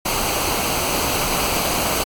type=noise with comb filter; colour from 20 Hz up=pink; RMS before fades=-21 dBFS; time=0.05-2.04 s; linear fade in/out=10 ms; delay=0.56 ms; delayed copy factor=-0.55; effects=AAC 64 kbps